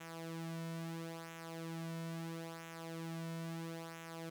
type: tone with flanger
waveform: sawtooth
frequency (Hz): 164.81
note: E3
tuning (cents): 0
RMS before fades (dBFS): -45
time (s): 0-4.3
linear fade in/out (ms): 10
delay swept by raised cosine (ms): 0.21 to 2.51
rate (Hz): 0.75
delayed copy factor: -0.65
effects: none